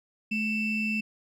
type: ring-modulated tone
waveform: triangle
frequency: 1224 Hz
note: D#6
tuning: 29 cents flat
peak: -21 dBFS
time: 0.31-1.01 s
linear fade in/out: 10 ms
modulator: 1440 Hz
effects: none